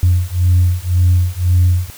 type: beating tone pair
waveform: sine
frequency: 88.3 / 90.2 Hz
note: F2 / F#2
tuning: +20 / -44 cents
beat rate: 1.9 Hz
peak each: -12 dBFS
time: 0.03-1.9 s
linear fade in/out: 0 ms
effects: tanh soft clip ceiling -4 dBFS + white hiss -37 dBFS RMS until 1.97 s